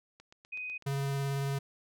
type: click train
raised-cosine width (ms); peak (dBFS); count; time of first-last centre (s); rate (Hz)
0.2; -36; 6; 0.2-0.823; 8.02
type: tone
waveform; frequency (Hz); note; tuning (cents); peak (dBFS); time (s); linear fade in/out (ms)
sine; 2502; D#7; +9; -36; 0.52-0.78; 10
type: tone with vibrato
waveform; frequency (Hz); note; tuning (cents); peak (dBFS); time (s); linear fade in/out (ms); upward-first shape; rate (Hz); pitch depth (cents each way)
square; 138.59; C#3; 0; -31; 0.86-1.59; 10; sine; 18; 11
effects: none

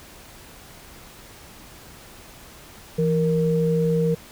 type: tone pair together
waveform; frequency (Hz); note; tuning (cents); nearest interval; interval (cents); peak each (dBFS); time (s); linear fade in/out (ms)
sine; 165.88 / 466.2; E3 / A#4; +11 / 0; octave + tritone; 1789; -20 / -21; 2.98-4.15; 10
effects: pink hiss -45 dBFS RMS until 4.31 s

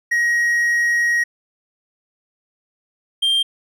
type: tone pair in turn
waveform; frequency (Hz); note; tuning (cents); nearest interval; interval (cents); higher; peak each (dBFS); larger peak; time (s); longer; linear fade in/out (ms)
triangle; 1891 / 3180; A#6 / G7; +24 / +24; major sixth; 900; second; -13; neither; 0.11-1.24 / 3.22-3.43; first; 10
effects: none

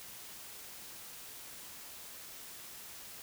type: silence
effects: white hiss -49 dBFS RMS until 3.22 s

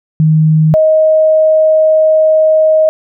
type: tone pair in turn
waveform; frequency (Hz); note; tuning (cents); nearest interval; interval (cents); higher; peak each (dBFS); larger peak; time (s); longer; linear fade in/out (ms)
sine; 156.6 / 627.8; D#3 / D#5; +11 / +15; 2 octaves; 2404; second; -5; neither; 0.2-0.74 / 0.74-2.89; second; 0
effects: none

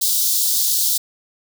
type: high-pass noise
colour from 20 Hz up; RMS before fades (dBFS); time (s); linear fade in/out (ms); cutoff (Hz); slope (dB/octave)
white; -18; 0.01-0.98; 10; 3600; 48
effects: none

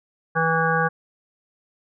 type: harmonic tone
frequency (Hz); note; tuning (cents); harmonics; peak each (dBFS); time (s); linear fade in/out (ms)
163.1; E3; -18; 1 / 3 / 5 / 7 / 9 / 10; -25 / -25 / -25 / -25 / -25 / -25; 0.35-0.89; 20
effects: none

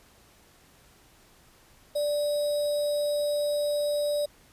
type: tone with sample-and-hold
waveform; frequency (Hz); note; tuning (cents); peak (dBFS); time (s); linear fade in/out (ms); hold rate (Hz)
sine; 587.3; D5; 0; -24; 1.95-4.26; 10; 4410
effects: pink hiss -58 dBFS RMS until 4.52 s + resampled to 32000 Hz

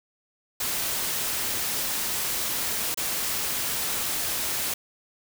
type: noise with dropouts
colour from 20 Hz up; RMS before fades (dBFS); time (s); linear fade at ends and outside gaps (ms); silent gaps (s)
white; -28; 0.6-4.74; 5; 2.945-2.973
effects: none

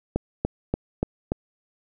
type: click train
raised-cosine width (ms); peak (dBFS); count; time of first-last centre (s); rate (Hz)
2; -9; 5; 0.16-1.319; 3.45
effects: none

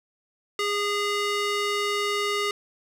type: tone with band-pass filter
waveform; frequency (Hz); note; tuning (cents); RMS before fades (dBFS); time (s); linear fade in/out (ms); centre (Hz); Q
square; 410; G#4; -22; -26; 0.59-2.51; 2; 2700; 0.56
effects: none

